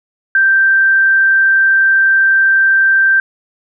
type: tone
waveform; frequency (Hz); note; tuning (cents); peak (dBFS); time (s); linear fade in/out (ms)
sine; 1568; G6; 0; -7; 0.35-3.2; 2
effects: none